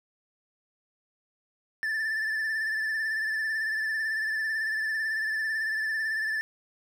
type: tone with vibrato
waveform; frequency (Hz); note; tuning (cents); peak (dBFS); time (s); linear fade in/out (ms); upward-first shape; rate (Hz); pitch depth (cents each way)
triangle; 1760; A6; 0; -25; 1.83-6.41; 0; sine; 18; 42
effects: none